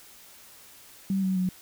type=tone with pitch steps; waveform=sine; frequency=193.4 / 188.66 / 184.03 Hz; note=G3 / F#3 / F#3; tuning=-23 / +34 / -9 cents; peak=-23 dBFS; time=1.1-1.49 s; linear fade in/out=2 ms; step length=130 ms; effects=white hiss -51 dBFS RMS until 1.61 s